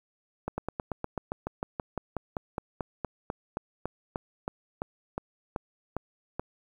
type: slowing click train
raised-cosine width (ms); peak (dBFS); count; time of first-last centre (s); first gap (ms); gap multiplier
1; -17; 27; 0.48-6.396; 100; 1.06
effects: 9-bit

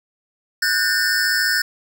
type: tone cluster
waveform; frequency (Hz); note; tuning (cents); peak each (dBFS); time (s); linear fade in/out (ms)
square; 1470 / 1584 / 1803 / 5240; F#6 / G6 / A6 / E8; -12 / +18 / +42 / -11; -23; 0.62-1.62; 5
effects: none

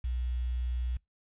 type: tone with quantisation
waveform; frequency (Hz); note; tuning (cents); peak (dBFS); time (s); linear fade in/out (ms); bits
sine; 61.3; B1; -12; -29; 0.04-0.97; 5; 9
effects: noise-tail reverb RT60 0.2 s tail -26 dB re dry + resampled to 8000 Hz

